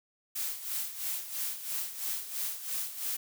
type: noise with tremolo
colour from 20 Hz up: blue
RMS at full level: -33 dBFS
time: 0.35-3.17 s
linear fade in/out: 10 ms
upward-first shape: sine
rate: 3 Hz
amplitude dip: 70%
effects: none